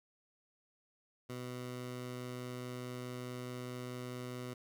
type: tone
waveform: 15% pulse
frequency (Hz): 124.7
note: B2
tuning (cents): +17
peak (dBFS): -35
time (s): 1.29-4.54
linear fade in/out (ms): 10
effects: none